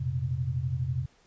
sine chord, F suspended fourth, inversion none, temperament equal with one note detuned, 87.31 / 118.65 / 130.81 Hz, F2 / Bb2 / C3, 0 / +31 / 0 cents, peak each -34 / -33 / -29 dBFS, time 0-1.06 s, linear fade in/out 10 ms, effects pink hiss -63 dBFS RMS until 1.26 s + resampled to 16000 Hz

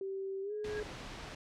sine tone with pitch glide, 387.4 to 422.5 Hz, G4 to G#4, -20 to +30 cents, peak -36 dBFS, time 0.01-0.83 s, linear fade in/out 2 ms, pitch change +150 cents, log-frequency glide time 0.42-0.53 s
sine tone with exponential growth, 1641 Hz, G#6, 21 cents flat, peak -40 dBFS, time 0.5-0.8 s, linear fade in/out 1 ms, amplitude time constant 65 ms
pink noise, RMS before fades -45 dBFS, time 0.64-1.35 s, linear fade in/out 5 ms
effects low-pass 5000 Hz 12 dB/octave

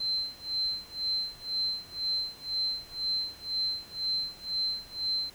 sine tone with tremolo, 4100 Hz, C8, 36 cents flat, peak -26 dBFS, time 0-5.3 s, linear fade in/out 5 ms, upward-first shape sine, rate 2 Hz, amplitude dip 95%, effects pink hiss -53 dBFS RMS until 5.34 s

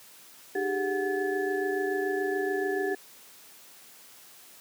sine tone cluster, 303.7 / 390.9 / 417.9 / 735 / 1725 Hz, D#4 / G4 / G#4 / F#5 / A6, -42 / -5 / +11 / -12 / -35 cents, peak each -36 / -28 / -37 / -36 / -34 dBFS, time 0.55-2.95 s, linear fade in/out 5 ms, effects white hiss -52 dBFS RMS until 4.6 s + high-pass 150 Hz 12 dB/octave

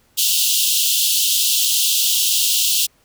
pink high-pass noise, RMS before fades -17 dBFS, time 0.17-2.87 s, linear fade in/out 20 ms, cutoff 2800 Hz, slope 96 dB/octave, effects pink hiss -58 dBFS RMS until 3.04 s

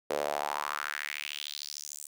sawtooth tone with high-pass filter sweep, 73.42 Hz, D2, in tune, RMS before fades -36 dBFS, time 0.1-2.07 s, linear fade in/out 5 ms, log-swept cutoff 480 to 8400 Hz, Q 3.5, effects none

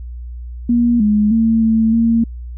sine tone with pitch steps, 238.3 / 209.8 / 225.4 / 223 / 229.4 Hz, A#3 / G#3 / A3 / A3 / A#3, +38 / +18 / +42 / +23 / -28 cents, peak -10 dBFS, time 0.69-2.24 s, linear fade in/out 5 ms, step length 310 ms, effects added 60 Hz sine -26 dBFS peak until 2.57 s

